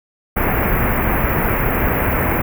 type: band-stop noise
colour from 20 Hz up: pink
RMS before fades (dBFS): -17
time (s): 0.36-2.42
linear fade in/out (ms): 10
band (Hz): 2400 to 13000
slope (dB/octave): 48
effects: none